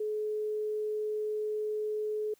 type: tone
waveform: sine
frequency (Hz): 426.4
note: G#4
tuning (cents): +46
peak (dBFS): -30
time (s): 0-2.34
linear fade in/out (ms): 5
effects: white hiss -67 dBFS RMS until 2.39 s